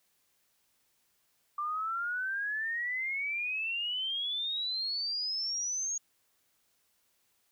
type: exponential sweep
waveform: sine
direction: up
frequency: 1174.7 to 6645 Hz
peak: -31 dBFS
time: 1.58-5.98 s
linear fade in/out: 5 ms
effects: white hiss -73 dBFS RMS until 7.51 s